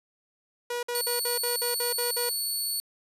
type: tone bursts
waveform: sawtooth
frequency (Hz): 482.6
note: B4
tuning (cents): -40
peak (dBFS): -25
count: 9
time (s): 0.7-2.294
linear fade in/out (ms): 5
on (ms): 130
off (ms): 53
type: tone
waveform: 10% pulse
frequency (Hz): 4435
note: C#8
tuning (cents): 0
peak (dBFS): -20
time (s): 0.95-2.8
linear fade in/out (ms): 0
effects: resampled to 32000 Hz + 9-bit